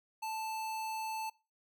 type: tone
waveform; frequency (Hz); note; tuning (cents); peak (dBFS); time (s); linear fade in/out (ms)
square; 880; A5; 0; -37; 0.22-1.3; 10
effects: noise-tail reverb RT60 0.3 s tail -22 dB re dry